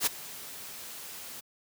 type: noise with ADSR envelope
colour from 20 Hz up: white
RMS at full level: -24 dBFS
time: 0-1.41 s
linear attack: 65 ms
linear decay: 12 ms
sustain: -19 dB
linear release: 16 ms
effects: high-pass 80 Hz 12 dB/octave

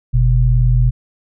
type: tone pair together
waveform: sine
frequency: 46.41 / 123.9 Hz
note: F#1 / B2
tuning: +6 / +6 cents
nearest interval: octave + perfect fourth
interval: 1700 cents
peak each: -12 dBFS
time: 0.13-0.91 s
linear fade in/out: 20 ms
effects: none

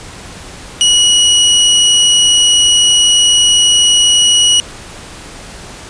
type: tone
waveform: sawtooth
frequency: 2917 Hz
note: F#7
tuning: 25 cents flat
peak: -3 dBFS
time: 0.81-4.6 s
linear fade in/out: 0 ms
effects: pink hiss -31 dBFS RMS until 5.89 s + resampled to 22050 Hz

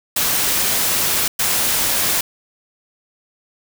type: noise bursts at uneven times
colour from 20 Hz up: white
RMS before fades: -18 dBFS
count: 2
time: 0.16-1.28 / 1.39-2.21 s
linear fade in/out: 5 ms
effects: none

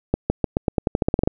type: accelerating click train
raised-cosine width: 2 ms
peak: -4 dBFS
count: 14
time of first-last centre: 0.14-1.275 s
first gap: 160 ms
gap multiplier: 0.89
effects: none

